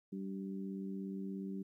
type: harmonic tone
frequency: 96.9 Hz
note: G2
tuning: 20 cents flat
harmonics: 2 / 3 / 4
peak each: -40 / -47 / -49 dBFS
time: 0.12-1.63 s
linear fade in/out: 10 ms
effects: 13-bit